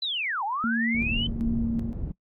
sine linear two-way sweep, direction down then up, 4068 to 767 to 3078 Hz, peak -26 dBFS, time 0.02-1.27 s, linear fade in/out 5 ms, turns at 0.44 s
sine tone with tremolo, 229.9 Hz, A#3, 24 cents flat, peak -24 dBFS, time 0.64-1.93 s, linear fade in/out 0 ms, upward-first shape square, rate 1.3 Hz, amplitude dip 55%
pink low-pass noise, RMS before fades -31 dBFS, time 0.94-2.12 s, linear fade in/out 10 ms, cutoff 210 Hz, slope 12 dB/octave
effects noise-tail reverb RT60 0.1 s tail -22 dB re dry + AAC 64 kbps

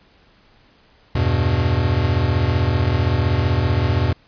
square chord, E minor, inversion none, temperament equal, 82.41 / 98 / 123.47 Hz, E2 / G2 / B2, 0 / 0 / 0 cents, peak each -21 dBFS, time 1.15-4.13 s, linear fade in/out 5 ms, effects pink hiss -54 dBFS RMS until 4.27 s + resampled to 11025 Hz

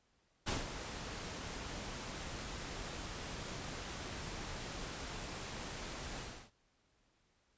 pink noise with ADSR envelope, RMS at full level -35 dBFS, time 0.46-6.51 s, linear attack 21 ms, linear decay 160 ms, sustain -9 dB, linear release 320 ms, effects pink hiss -75 dBFS RMS until 7.57 s + resampled to 16000 Hz

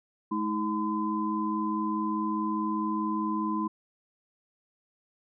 sine tone cluster, 213.4 / 318.2 / 1019 Hz, G#3 / D#4 / C6, +47 / +39 / -46 cents, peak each -31 dBFS, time 0.31-3.68 s, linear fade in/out 10 ms, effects none

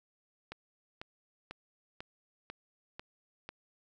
click train, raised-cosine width 0.3 ms, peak -26 dBFS, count 7, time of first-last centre 0.52-3.49 s, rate 2.02 Hz, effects none

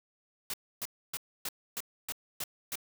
white noise bursts, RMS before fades -36 dBFS, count 8, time 0.5-2.756 s, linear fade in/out 2 ms, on 37 ms, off 280 ms, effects none

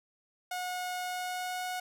sawtooth tone with pitch glide, 726 to 731.5 Hz, F#5 to F#5, -33 to -20 cents, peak -30 dBFS, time 0.51-1.8 s, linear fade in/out 5 ms, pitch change +13 cents, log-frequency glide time 1.03-1.65 s, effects none

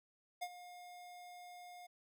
square tone with ADSR envelope, 713 Hz, F5, 36 cents sharp, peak -38 dBFS, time 0.41-1.87 s, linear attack 16 ms, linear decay 54 ms, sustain -14 dB, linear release 11 ms, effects none

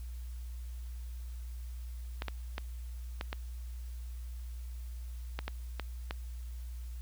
clicks, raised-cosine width 0.3 ms, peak -20 dBFS, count 9, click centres 2.221 / 2.283 / 2.581 / 3.211 / 3.329 / 5.39 / 5.48 / 5.797 / 6.109 s, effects added 60 Hz sine -39 dBFS peak until 7.01 s + white hiss -61 dBFS RMS until 7.01 s

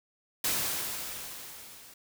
white noise with level ramp, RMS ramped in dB -28 to -52 dBFS, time 0.44-1.94 s, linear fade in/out 5 ms, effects none

